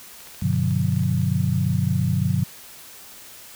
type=clicks; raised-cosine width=0.2 ms; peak=-27 dBFS; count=12; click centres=0.205 / 0.272 / 0.347 / 0.415 / 0.529 / 0.561 / 0.709 / 0.923 / 0.963 / 0.994 / 1.035 / 1.217 s
type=chord; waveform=sine; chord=G major seventh; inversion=none; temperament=equal with one note detuned; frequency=98 / 123.47 / 146.83 / 181.19 Hz; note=G2 / B2 / D3 / F#3; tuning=0 / 0 / 0 / -36 cents; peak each=-24 dBFS; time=0.42-2.44 s; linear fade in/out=5 ms
effects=white hiss -43 dBFS RMS until 3.55 s